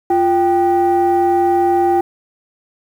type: tone pair together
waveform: sine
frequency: 349.2 / 784 Hz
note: F4 / G5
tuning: 0 / 0 cents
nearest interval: octave + major second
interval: 1400 cents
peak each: -12 dBFS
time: 0.1-2.01 s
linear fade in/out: 5 ms
effects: tanh soft clip ceiling -7 dBFS + 7-bit